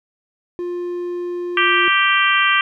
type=tone; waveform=triangle; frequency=352.3 Hz; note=F4; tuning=15 cents sharp; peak=-20 dBFS; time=0.59-1.88 s; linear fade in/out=0 ms
type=harmonic tone; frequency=392 Hz; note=G4; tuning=in tune; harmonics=3 / 4 / 5 / 6 / 7 / 8; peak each=-18 / -19 / -20 / -21 / -21 / -22 dBFS; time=1.57-2.61 s; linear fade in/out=2 ms
effects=none